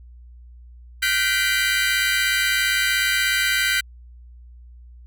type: tone cluster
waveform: 30% pulse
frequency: 1425 / 1541 / 1930 / 2027 / 2355 Hz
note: F6 / G6 / B6 / B6 / D7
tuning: +34 / -30 / -40 / +45 / +4 cents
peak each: -26 / -19 / -25 / -22 / -24 dBFS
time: 1.02-3.81 s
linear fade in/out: 10 ms
effects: added 60 Hz sine -41 dBFS peak until 5.06 s